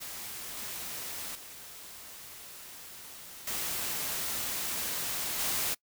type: noise with level steps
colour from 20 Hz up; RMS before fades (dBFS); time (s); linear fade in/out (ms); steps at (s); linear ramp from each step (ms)
white; -41 / -39 / -47 / -34 / -31; 0-5.75; 20; 0.57 / 1.35 / 3.47 / 5.39; 5
effects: noise-tail reverb RT60 0.1 s tail -24 dB re dry